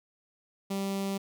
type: tone with notch filter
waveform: sawtooth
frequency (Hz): 196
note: G3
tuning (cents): 0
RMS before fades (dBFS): -32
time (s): 0.7-1.18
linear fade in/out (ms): 10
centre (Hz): 1600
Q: 1.5
effects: none